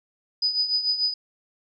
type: tone with tremolo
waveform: sine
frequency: 4978 Hz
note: D#8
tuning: in tune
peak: -18 dBFS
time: 0.42-1.14 s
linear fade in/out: 5 ms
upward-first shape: triangle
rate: 6.8 Hz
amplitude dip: 75%
effects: none